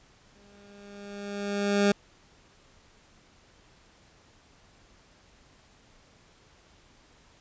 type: tone with exponential growth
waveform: 20% pulse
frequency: 202.3 Hz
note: G#3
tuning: 45 cents flat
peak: -14 dBFS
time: 0.35-1.92 s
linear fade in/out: 5 ms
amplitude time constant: 340 ms
effects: pink hiss -59 dBFS RMS until 7.4 s + resampled to 16000 Hz